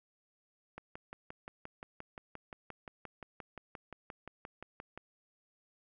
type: click train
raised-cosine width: 0.5 ms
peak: -29 dBFS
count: 25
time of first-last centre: 0.78-4.976 s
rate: 5.72 Hz
effects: none